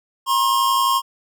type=tone pair together; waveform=square; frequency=957.6 / 1069 Hz; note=A#5 / C6; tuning=+46 / +37 cents; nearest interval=major second; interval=191 cents; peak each=-23 / -17 dBFS; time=0.26-1.02 s; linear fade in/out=50 ms; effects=none